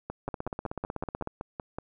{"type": "two click trains", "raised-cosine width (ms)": 1, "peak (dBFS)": [-19, -20], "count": [17, 10], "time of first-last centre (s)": [[0.28, 1.274], [0.1, 1.785]], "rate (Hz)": [16.1, 5.34], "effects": []}